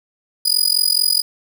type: tone with amplitude modulation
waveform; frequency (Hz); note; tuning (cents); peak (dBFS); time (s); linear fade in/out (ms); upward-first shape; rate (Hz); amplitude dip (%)
sawtooth; 4930; D#8; -17; -7; 0.45-1.22; 10; sine; 44.5; 100
effects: none